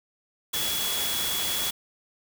sine tone in noise, 3371 Hz, G#7, 25 cents sharp, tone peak -30 dBFS, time 0.53-1.71 s, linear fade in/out 10 ms, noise white, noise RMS -29 dBFS, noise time 0.53-1.71 s, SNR -4 dB, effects none

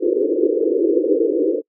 white band-pass noise, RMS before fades -17 dBFS, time 0-1.62 s, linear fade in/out 50 ms, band 300 to 500 Hz, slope 96 dB/octave, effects noise-tail reverb RT60 0.1 s tail -25 dB re dry

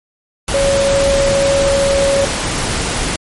sine tone in noise, 554.4 Hz, C#5, in tune, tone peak -11 dBFS, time 0.54-2.25 s, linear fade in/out 2 ms, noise pink, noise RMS -18 dBFS, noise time 0.48-3.16 s, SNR +4 dB, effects MP3 48 kbps

